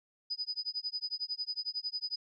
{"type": "tone with tremolo", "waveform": "sine", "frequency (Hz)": 4978, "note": "D#8", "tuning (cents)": 0, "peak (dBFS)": -31, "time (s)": [0.3, 2.16], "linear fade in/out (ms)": 10, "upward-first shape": "sine", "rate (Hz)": 11, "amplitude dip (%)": 100, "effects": []}